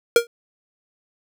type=tone with exponential decay; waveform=square; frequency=470 Hz; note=A#4; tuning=14 cents sharp; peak=-7 dBFS; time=0.16-0.27 s; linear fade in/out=2 ms; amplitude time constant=22 ms; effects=none